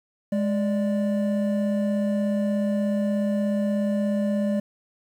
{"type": "tone pair together", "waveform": "triangle", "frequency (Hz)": [207.7, 586.4], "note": ["G#3", "D5"], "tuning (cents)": [0, -3], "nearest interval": "octave + tritone", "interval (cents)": 1797, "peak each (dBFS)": [-20, -26], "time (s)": [0.32, 4.6], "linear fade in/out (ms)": 5, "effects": ["9-bit"]}